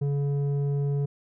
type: tone with low-pass filter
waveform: square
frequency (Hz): 141.9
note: C#3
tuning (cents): +41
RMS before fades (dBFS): -26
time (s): 0.01-1.06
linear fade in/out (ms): 10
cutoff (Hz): 350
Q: 1.3
effects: none